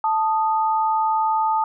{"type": "tone pair together", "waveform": "sine", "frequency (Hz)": [880, 1240.2], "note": ["A5", "D#6"], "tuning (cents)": [0, -6], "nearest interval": "tritone", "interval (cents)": 594, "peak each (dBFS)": [-18, -24], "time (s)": [0.04, 1.64], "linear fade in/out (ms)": 2, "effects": []}